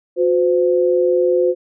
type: tone pair together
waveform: sine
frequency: 362.2 / 512.2 Hz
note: F#4 / C5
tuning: -37 / -37 cents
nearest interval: tritone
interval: 600 cents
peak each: -15 dBFS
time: 0.16-1.55 s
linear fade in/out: 50 ms
effects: none